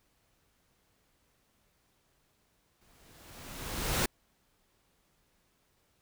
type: noise with exponential growth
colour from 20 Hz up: pink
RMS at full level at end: -27 dBFS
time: 2.81-4.06 s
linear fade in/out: 5 ms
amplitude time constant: 270 ms
effects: pink hiss -72 dBFS RMS until 6.01 s